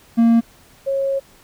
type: tone pair in turn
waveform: triangle / sine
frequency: 230.9 / 546 Hz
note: A#3 / C#5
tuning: -16 / -26 cents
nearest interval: octave + minor third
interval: 1490 cents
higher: second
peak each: -8 / -17 dBFS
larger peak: first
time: 0.17-0.41 / 0.86-1.2 s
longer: second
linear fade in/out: 20 ms
effects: pink hiss -50 dBFS RMS until 1.43 s